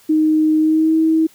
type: tone with pitch glide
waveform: sine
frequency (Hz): 311.1 to 320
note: D#4 to D#4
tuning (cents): 0 to +49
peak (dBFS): -11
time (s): 0.09-1.27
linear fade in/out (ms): 10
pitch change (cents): +49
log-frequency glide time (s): 0.58-0.95
effects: white hiss -50 dBFS RMS until 1.34 s